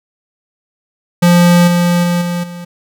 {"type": "tone with level steps", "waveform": "square", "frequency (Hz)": 174.61, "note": "F3", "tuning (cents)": 0, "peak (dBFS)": [-6, -10, -12, -16, -26], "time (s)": [1.22, 2.65], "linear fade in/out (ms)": 10, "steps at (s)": [1.67, 2.03, 2.21, 2.43], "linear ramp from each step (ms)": 10, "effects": []}